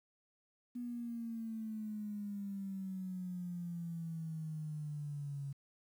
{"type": "exponential sweep", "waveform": "sine", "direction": "down", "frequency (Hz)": [244.7, 138.59], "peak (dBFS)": -39, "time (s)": [0.75, 5.53], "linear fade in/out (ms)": 10, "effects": ["11-bit"]}